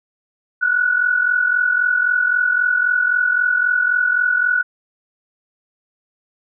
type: tone pair together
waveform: sine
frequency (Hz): 1436.2 / 1480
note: F6 / F#6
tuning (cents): +48 / 0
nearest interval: minor second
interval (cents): 52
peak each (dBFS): -20 / -15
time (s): 0.61-4.63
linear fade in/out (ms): 20
effects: none